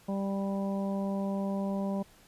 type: harmonic tone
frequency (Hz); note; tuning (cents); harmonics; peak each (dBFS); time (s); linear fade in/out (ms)
196.6; G3; +5; 1 / 2 / 3 / 4 / 5; -30 / -41 / -37 / -44 / -44; 0.08-2.03; 10
effects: pink hiss -59 dBFS RMS until 2.27 s + resampled to 32000 Hz